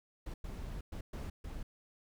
brown noise bursts at uneven times, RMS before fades -42 dBFS, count 5, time 0.26-0.34 / 0.44-0.81 / 0.92-1.01 / 1.13-1.3 / 1.44-1.63 s, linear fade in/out 5 ms, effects none

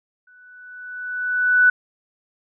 sine tone with exponential growth, 1488 Hz, F#6, 9 cents sharp, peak -9 dBFS, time 0.27-1.7 s, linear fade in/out 5 ms, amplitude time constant 310 ms, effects none

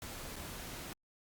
pink noise with dropouts, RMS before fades -45 dBFS, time 0.02-0.93 s, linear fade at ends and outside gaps 1 ms, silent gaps 0.358-0.363 s, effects Opus 48 kbps

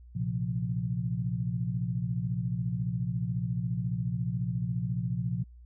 sine chord, Bb suspended second, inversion none, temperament equal, 116.54 / 130.81 / 174.61 Hz, Bb2 / C3 / F3, 0 / 0 / 0 cents, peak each -32 / -33 / -33 dBFS, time 0.15-5.44 s, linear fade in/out 10 ms, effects added 60 Hz sine -48 dBFS peak until 5.65 s

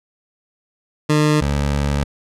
20% pulse tone pair in turn, 151.2 / 71.36 Hz, D#3 / D2, -49 / -49 cents, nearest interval octave + minor second, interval 1300 cents, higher first, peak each -8 / -12 dBFS, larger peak first, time 1.09-1.41 / 1.41-2.04 s, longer second, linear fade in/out 10 ms, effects low-pass 9000 Hz 12 dB/octave

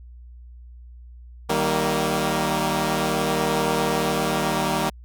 10% pulse chord, Eb major, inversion none, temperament equal with one note detuned, 155.56 / 192.52 / 233.1 Hz, Eb3 / G3 / Bb3, 0 / -31 / 0 cents, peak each -17 dBFS, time 1.49-4.9 s, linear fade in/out 10 ms, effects added 60 Hz sine -40 dBFS peak until 5.04 s

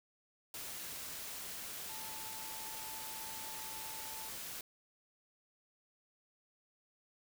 sine tone in noise, 880 Hz, A5, in tune, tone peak -51 dBFS, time 1.89-4.29 s, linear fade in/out 2 ms, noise white, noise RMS -45 dBFS, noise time 0.54-4.61 s, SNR -9 dB, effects none

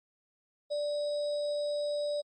sine tone with sample-and-hold, 587.3 Hz, D5, in tune, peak -29 dBFS, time 0.7-2.22 s, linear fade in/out 20 ms, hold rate 4410 Hz, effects low-pass 8000 Hz 12 dB/octave + MP3 32 kbps

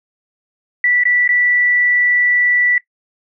sine tone with dropouts, 1963 Hz, B6, 11 cents flat, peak -11 dBFS, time 0.84-2.78 s, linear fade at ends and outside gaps 2 ms, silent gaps 1.036-1.053 / 1.277-1.29 s, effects noise-tail reverb RT60 0.1 s tail -18 dB re dry

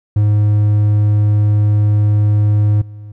triangle tone with level steps, 104.6 Hz, G#2, 13 cents sharp, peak -7 / -27 dBFS, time 0.16-3.12 s, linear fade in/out 5 ms, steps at 2.81 s, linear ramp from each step 10 ms, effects none

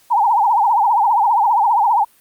sine tone with vibrato, 880 Hz, A5, in tune, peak -11 dBFS, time 0.1-2.05 s, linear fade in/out 20 ms, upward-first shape triangle, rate 15 Hz, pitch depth 210 cents each way, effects white hiss -53 dBFS RMS until 2.2 s + Opus 48 kbps

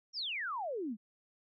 sine exponential sweep, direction down, 5750 to 196 Hz, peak -35 dBFS, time 0.13-0.97 s, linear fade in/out 50 ms, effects none

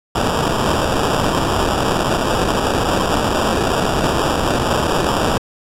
white noise with sample-and-hold, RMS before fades -17 dBFS, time 0.15-5.38 s, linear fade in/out 5 ms, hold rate 2100 Hz, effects low-pass 10000 Hz 12 dB/octave

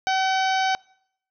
harmonic tone, 761 Hz, F#5, 48 cents sharp, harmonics 1 / 2 / 3 / 4 / 5 / 6 / 7 / 8, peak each -21 / -27 / -31 / -33 / -35 / -37 / -38 / -39 dBFS, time 0.07-0.75 s, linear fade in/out 0 ms, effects noise-tail reverb RT60 0.7 s tail -25 dB re dry

